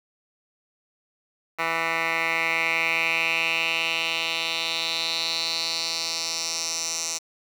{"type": "tone with band-pass filter sweep", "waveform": "10% pulse", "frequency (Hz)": 164.81, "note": "E3", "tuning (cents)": 0, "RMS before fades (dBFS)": -26, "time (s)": [1.58, 7.19], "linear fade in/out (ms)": 20, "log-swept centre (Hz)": [1700, 6300], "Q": 3.8, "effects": ["7-bit"]}